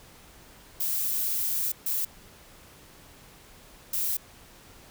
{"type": "noise bursts at uneven times", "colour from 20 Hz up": "violet", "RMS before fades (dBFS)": -28, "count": 3, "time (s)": [[0.8, 1.72], [1.86, 2.05], [3.93, 4.17]], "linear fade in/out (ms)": 5, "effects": ["pink hiss -52 dBFS RMS until 4.9 s"]}